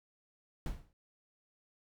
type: noise with exponential decay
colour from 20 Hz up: brown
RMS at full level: -33 dBFS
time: 0.66-0.93 s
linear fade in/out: 1 ms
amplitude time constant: 57 ms
effects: none